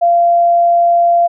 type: tone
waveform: sine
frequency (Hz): 689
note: F5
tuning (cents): -24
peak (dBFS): -7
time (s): 0.01-1.28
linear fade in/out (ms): 20
effects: none